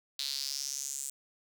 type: tone with high-pass filter sweep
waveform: sawtooth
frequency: 138.59 Hz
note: C#3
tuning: in tune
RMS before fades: -37 dBFS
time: 0.19-1.1 s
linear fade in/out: 2 ms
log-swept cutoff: 4000 to 7900 Hz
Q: 4.8
effects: none